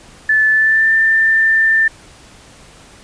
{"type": "tone with pitch glide", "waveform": "sine", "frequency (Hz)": [1744, 1785.8], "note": ["A6", "A6"], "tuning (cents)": [-16, 25], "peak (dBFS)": -9, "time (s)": [0.29, 1.88], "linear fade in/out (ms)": 5, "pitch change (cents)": 41, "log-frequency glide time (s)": [0.51, 0.92], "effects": ["pink hiss -42 dBFS RMS until 3.03 s", "resampled to 22050 Hz"]}